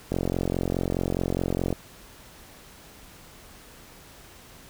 click train, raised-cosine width 2 ms, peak -12 dBFS, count 73, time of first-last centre 0.12-1.727 s, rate 44.8 Hz, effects pink hiss -49 dBFS RMS until 4.69 s

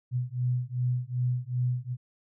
sine beating tone pair, 123.2 / 125.8 Hz, B2 / B2, -4 / +32 cents, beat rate 2.6 Hz, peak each -29 dBFS, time 0.11-1.97 s, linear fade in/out 50 ms, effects none

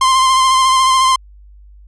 45% pulse tone with vibrato, 1046.5 Hz, C6, in tune, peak -9 dBFS, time 0.01-1.16 s, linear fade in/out 5 ms, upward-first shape sine, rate 14 Hz, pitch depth 25 cents each way, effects added 50 Hz sine -38 dBFS peak until 1.87 s + resampled to 24000 Hz

